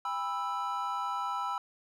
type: chord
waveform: triangle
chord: E minor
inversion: first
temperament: equal with one note detuned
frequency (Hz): 803.2 / 987.8 / 1318.5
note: G5 / B5 / E6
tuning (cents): +42 / 0 / 0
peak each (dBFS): -36 / -33 / -33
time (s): 0.05-1.58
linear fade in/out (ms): 2
effects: none